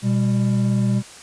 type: tone pair together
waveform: triangle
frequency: 122.49 / 198.7 Hz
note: B2 / G3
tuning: -14 / +24 cents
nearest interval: minor sixth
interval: 838 cents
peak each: -17 dBFS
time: 0.02-1.03 s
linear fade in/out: 50 ms
effects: white hiss -41 dBFS RMS until 1.22 s + resampled to 22050 Hz